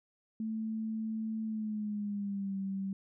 sine tone with pitch glide, 220.4 to 194.1 Hz, A3 to G3, +3 to -17 cents, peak -33 dBFS, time 0.4-2.93 s, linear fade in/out 2 ms, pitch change -220 cents, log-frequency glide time 1.44-2.57 s, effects none

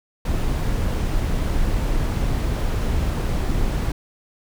brown noise, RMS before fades -21 dBFS, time 0.25-3.92 s, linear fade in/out 5 ms, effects none

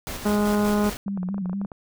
pink noise with tremolo, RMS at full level -32 dBFS, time 0.07-0.97 s, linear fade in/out 0 ms, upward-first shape square, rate 5.2 Hz, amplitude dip 35%
harmonic tone, 207.7 Hz, G#3, in tune, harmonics 1 / 2 / 3 / 4 / 5 / 6 / 7, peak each -20 / -26 / -30 / -32 / -34 / -36 / -37 dBFS, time 0.25-0.9 s, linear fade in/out 10 ms
sine tone with vibrato, 190 Hz, F#3, 46 cents sharp, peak -25 dBFS, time 1.06-1.66 s, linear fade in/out 5 ms, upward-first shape square, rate 4.2 Hz, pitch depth 75 cents each way
clicks, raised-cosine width 1 ms, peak -24 dBFS, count 12, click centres 1.081 / 1.175 / 1.231 / 1.288 / 1.344 / 1.381 / 1.458 / 1.496 / 1.531 / 1.615 / 1.649 / 1.718 s
effects none

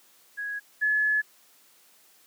sine tone pair in turn, 1661.2 / 1709.9 Hz, G#6 / A6, 0 / -50 cents, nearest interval minor second, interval 50 cents, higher second, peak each -30 / -21 dBFS, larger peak second, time 0.37-0.6 / 0.81-1.22 s, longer second, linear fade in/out 20 ms, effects white hiss -59 dBFS RMS until 2.26 s + high-pass 200 Hz 12 dB/octave

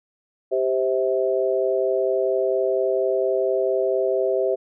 sine chord, C major, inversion second, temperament equal with one note detuned, 392 / 523.3 / 647.6 Hz, G4 / C5 / E5, 0 / 0 / -31 cents, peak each -22 / -23 / -24 dBFS, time 0.51-4.56 s, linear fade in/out 20 ms, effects none

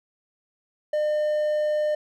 triangle tone, 604 Hz, D5, 48 cents sharp, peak -19 dBFS, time 0.93-1.95 s, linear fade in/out 5 ms, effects none

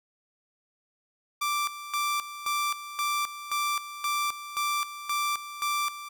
sawtooth tone with tremolo, 1174.7 Hz, D6, in tune, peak -22 dBFS, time 1.41-6.09 s, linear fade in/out 10 ms, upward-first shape square, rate 1.9 Hz, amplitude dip 75%, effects none

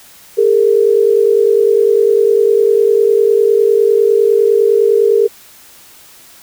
sine tone pair together, 407.1 / 457 Hz, G#4 / A#4, -35 / -34 cents, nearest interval major second, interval 201 cents, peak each -10 dBFS, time 0.37-5.28 s, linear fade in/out 20 ms, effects white hiss -41 dBFS RMS until 6.42 s

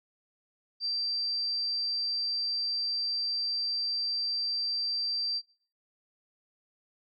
sine tone, 4695 Hz, D8, 1 cent flat, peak -28 dBFS, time 0.8-5.42 s, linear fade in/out 50 ms, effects noise-tail reverb RT60 0.6 s tail -25 dB re dry + AAC 64 kbps

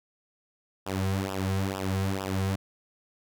sawtooth tone with flanger, 96.1 Hz, G2, 34 cents flat, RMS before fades -29 dBFS, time 0.86-2.56 s, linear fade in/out 10 ms, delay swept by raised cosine 0.46 to 3.46 ms, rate 2.2 Hz, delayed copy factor -0.95, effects none

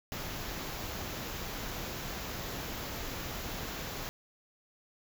pink band-stop noise, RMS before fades -39 dBFS, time 0.12-4.09 s, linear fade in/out 0 ms, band 7400 to 11000 Hz, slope 96 dB/octave, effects none

